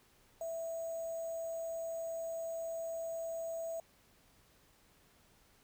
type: tone with sample-and-hold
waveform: sine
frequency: 659.3 Hz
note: E5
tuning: in tune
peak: -37 dBFS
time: 0.41-3.8 s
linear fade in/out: 2 ms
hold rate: 7350 Hz
effects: pink hiss -67 dBFS RMS until 5.63 s